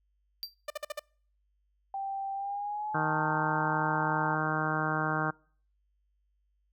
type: tone with exponential decay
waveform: square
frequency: 4699 Hz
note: D8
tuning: in tune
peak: -31 dBFS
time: 0.43-0.54 s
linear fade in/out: 0 ms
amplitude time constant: 22 ms
type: tone bursts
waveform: sawtooth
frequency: 597 Hz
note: D5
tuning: 28 cents sharp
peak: -29 dBFS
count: 5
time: 0.68-0.995 s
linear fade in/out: 5 ms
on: 23 ms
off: 50 ms
type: tone with pitch glide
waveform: sine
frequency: 784 to 890.2 Hz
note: G5 to A5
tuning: 0 to +20 cents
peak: -32 dBFS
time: 1.94-4.35 s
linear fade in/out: 2 ms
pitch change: +220 cents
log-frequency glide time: 2.34-3.21 s
type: harmonic tone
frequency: 155.5 Hz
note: D#3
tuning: 1 cent flat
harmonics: 1 / 2 / 3 / 4 / 5 / 6 / 7 / 8 / 9 / 10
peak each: -34 / -37 / -40 / -39 / -36 / -39 / -37 / -38 / -36 / -36 dBFS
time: 2.94-5.31 s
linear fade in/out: 10 ms
effects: noise-tail reverb RT60 0.5 s tail -26 dB re dry + added 50 Hz sine -70 dBFS peak until 6.72 s